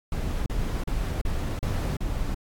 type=noise bursts; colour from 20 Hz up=brown; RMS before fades=-27 dBFS; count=6; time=0.12-2.345 s; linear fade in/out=2 ms; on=340 ms; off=37 ms; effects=AAC 64 kbps